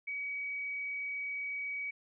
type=tone; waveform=sine; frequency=2267 Hz; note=C#7; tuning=38 cents sharp; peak=-35 dBFS; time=0.07-1.91 s; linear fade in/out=10 ms; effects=none